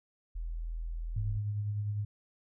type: tone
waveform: sine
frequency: 41.2 Hz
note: E1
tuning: in tune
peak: -34 dBFS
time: 0.35-1.38 s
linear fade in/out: 10 ms
type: tone with tremolo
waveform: sine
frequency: 103.83 Hz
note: G#2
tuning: in tune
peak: -29 dBFS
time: 1.16-2.05 s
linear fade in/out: 5 ms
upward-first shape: triangle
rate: 9.9 Hz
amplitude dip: 40%
effects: none